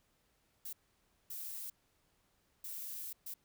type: noise bursts at uneven times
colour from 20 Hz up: violet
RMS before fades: -44 dBFS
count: 4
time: 0.65-0.73 / 1.3-1.7 / 2.64-3.13 / 3.26-3.34 s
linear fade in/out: 5 ms
effects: pink hiss -75 dBFS RMS until 3.44 s